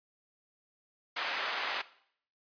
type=band-pass noise; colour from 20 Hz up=white; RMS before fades=-35 dBFS; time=1.16-1.82 s; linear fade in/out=10 ms; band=690 to 2600 Hz; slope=12 dB/octave; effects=noise-tail reverb RT60 0.6 s tail -17 dB re dry + resampled to 11025 Hz